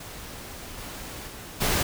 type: noise with level steps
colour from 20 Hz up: pink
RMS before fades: -40 / -38 / -41 / -24 dBFS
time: 0-1.83 s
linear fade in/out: 5 ms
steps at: 0.77 / 1.27 / 1.6 s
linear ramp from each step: 20 ms
effects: none